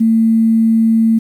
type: tone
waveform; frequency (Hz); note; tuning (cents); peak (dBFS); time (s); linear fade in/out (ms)
sine; 225; A3; +39; -8; 0-1.19; 10
effects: 7-bit